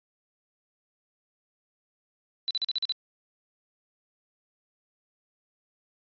sine tone bursts, 3984 Hz, B7, 14 cents sharp, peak -25 dBFS, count 7, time 2.48-2.921 s, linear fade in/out 0 ms, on 27 ms, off 42 ms, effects resampled to 11025 Hz

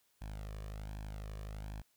sawtooth tone with flanger, 52 Hz, G#1, 3 cents sharp, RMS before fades -44 dBFS, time 0.21-1.82 s, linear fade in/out 10 ms, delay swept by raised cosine 1.2 to 1.73 ms, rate 1.3 Hz, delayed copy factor +0.7, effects white hiss -74 dBFS RMS until 1.96 s

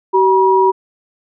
sine tone pair together, 381.4 / 961.1 Hz, G4 / B5, -47 / -47 cents, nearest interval octave + major third, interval 1600 cents, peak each -11 dBFS, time 0.13-0.72 s, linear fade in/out 20 ms, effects none

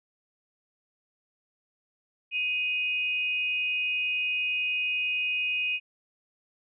sine tone pair together, 2500 / 2849 Hz, D#7 / F7, +8 / +34 cents, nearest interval major second, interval 226 cents, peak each -26 / -34 dBFS, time 2.31-5.8 s, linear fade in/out 50 ms, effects none

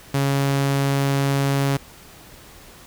sawtooth tone, 138.59 Hz, C#3, in tune, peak -14 dBFS, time 0.14-1.77 s, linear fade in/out 5 ms, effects pink hiss -45 dBFS RMS until 2.86 s

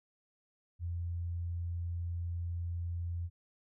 sine tone, 86 Hz, F2, 26 cents flat, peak -34 dBFS, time 0.79-3.3 s, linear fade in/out 50 ms, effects none

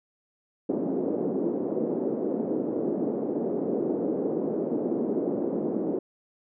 white band-pass noise, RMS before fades -28 dBFS, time 0.69-5.99 s, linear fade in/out 5 ms, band 220 to 440 Hz, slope 24 dB/octave, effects none

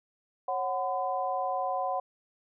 sine tone cluster, 547 / 742 / 1014 Hz, C#5 / F#5 / B5, -23 / +5 / +45 cents, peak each -34 / -30 / -34 dBFS, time 0.48-2 s, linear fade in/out 5 ms, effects none

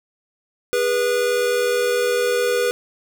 square tone pair together, 407.9 / 487.6 Hz, G#4 / B4, -31 / -22 cents, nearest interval minor third, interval 309 cents, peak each -24 / -19 dBFS, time 0.73-2.71 s, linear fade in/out 0 ms, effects none

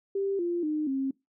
sine tone with pitch steps, 393.5 / 346.5 / 305.2 / 268.8 Hz, G4 / F4 / D#4 / C4, +7 / -14 / -33 / +47 cents, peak -26 dBFS, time 0.15-1.11 s, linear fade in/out 5 ms, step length 240 ms, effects noise-tail reverb RT60 0.2 s tail -22 dB re dry

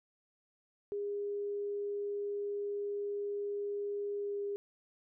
sine tone with pitch glide, 407.4 to 404.6 Hz, G#4 to G#4, -33 to -45 cents, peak -34 dBFS, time 0.92-4.56 s, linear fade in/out 0 ms, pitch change -12 cents, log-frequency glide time 4.16-4.43 s, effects none

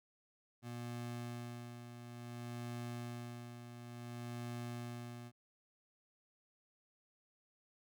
25% pulse tone with tremolo, 120 Hz, B2, 49 cents flat, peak -38 dBFS, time 0.62-5.32 s, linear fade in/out 50 ms, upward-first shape sine, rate 0.57 Hz, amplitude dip 60%, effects none

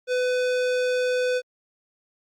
sine tone with hard clipping, 501 Hz, B4, 25 cents sharp, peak -23 dBFS, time 0.07-1.42 s, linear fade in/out 50 ms, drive 18 dB, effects Opus 48 kbps

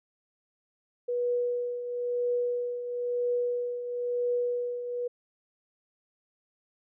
sine tone with tremolo, 486.7 Hz, B4, 25 cents flat, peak -24 dBFS, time 1.08-5.08 s, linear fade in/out 10 ms, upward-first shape triangle, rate 1 Hz, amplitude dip 65%, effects none

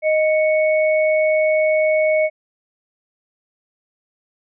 sine tone pair together, 622.3 / 2218 Hz, D#5 / C#7, 0 / 0 cents, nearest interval octave + minor seventh, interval 2200 cents, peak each -14 / -22 dBFS, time 0.02-2.3 s, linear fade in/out 50 ms, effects none

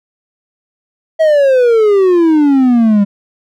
triangle exponential sweep, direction down, 650 to 197.8 Hz, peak -4 dBFS, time 1.19-3.05 s, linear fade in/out 20 ms, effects none

